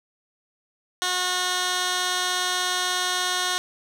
15% pulse tone with band-pass filter, 363.3 Hz, F#4, 32 cents flat, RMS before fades -25 dBFS, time 1.02-3.58 s, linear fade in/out 0 ms, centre 4400 Hz, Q 0.74, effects 8-bit

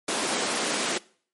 pink high-pass noise, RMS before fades -27 dBFS, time 0.08-0.98 s, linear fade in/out 5 ms, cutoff 230 Hz, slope 24 dB/octave, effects noise-tail reverb RT60 0.5 s tail -22 dB re dry + MP3 48 kbps

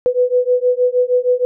sine beating tone pair, 493.9 / 500.3 Hz, B4 / B4, 0 / +22 cents, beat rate 6.4 Hz, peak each -15 dBFS, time 0.06-1.45 s, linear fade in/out 0 ms, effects none

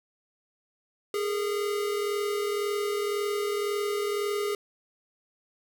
square tone pair together, 410 / 451.9 Hz, G#4 / A4, -22 / +46 cents, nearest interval major second, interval 168 cents, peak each -28 / -36 dBFS, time 1.14-4.55 s, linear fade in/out 2 ms, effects none

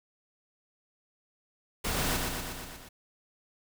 pink noise with echo, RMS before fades -31 dBFS, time 1.84-2.17 s, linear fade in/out 10 ms, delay 120 ms, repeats 6, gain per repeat -3 dB, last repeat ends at 2.89 s, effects none

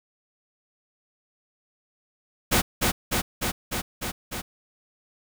pink noise with echo, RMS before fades -20 dBFS, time 2.51-2.62 s, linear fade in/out 20 ms, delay 300 ms, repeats 6, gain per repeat -2 dB, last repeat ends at 4.42 s, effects none

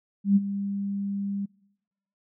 sine tone with ADSR envelope, 199.4 Hz, G3, 30 cents sharp, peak -14 dBFS, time 0.24-1.46 s, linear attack 120 ms, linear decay 31 ms, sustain -13 dB, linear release 12 ms, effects noise-tail reverb RT60 1.0 s tail -26 dB re dry

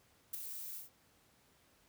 violet noise with ADSR envelope, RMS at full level -37 dBFS, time 0.33-0.9 s, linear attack 10 ms, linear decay 13 ms, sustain -8 dB, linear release 140 ms, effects pink hiss -69 dBFS RMS until 1.88 s + high-pass 60 Hz 12 dB/octave

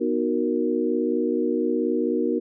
sine chord, B major seventh, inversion none, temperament equal, 246.9 / 311.1 / 370 / 466.2 Hz, B3 / D#4 / F#4 / A#4, 0 / 0 / 0 / 0 cents, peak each -26 dBFS, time 0-2.4 s, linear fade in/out 20 ms, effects none

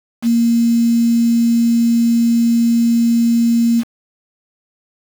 sine tone with quantisation, 233.1 Hz, A#3, in tune, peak -10 dBFS, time 0.22-3.84 s, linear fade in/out 50 ms, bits 5, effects none

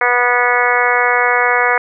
harmonic tone, 244.6 Hz, B3, 16 cents flat, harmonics 2 / 3 / 4 / 5 / 6 / 7 / 8 / 9, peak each -19 / -19 / -19 / -19 / -19 / -19 / -19 / -19 dBFS, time 0.01-1.78 s, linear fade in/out 2 ms, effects none

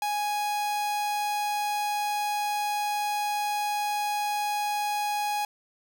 45% pulse tone, 830.6 Hz, G#5, in tune, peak -26 dBFS, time 0.02-5.45 s, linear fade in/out 2 ms, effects none

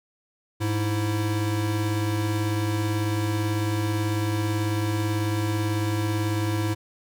square tone pair together, 103.91 / 329.9 Hz, G#2 / E4, +1 / +1 cents, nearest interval octave + minor sixth, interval 2000 cents, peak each -25 / -29 dBFS, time 0.6-6.75 s, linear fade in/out 20 ms, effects none

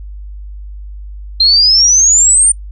sine exponential sweep, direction up, 4126 to 9090 Hz, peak -5 dBFS, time 1.4-2.52 s, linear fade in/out 5 ms, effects noise-tail reverb RT60 0.1 s tail -26 dB re dry + added 50 Hz sine -25 dBFS peak until 2.71 s

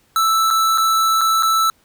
square tone with dropouts, 1319 Hz, E6, 1 cent sharp, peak -14 dBFS, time 0.16-1.7 s, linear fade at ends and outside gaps 1 ms, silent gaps 0.504-0.509 / 0.776-0.781 / 1.21-1.214 / 1.425-1.431 s, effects pink hiss -58 dBFS RMS until 1.84 s

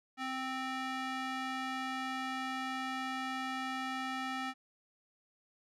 square tone with band-pass filter, 261.6 Hz, C4, in tune, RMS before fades -38 dBFS, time 0.17-4.54 s, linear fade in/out 50 ms, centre 1700 Hz, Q 0.82, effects none

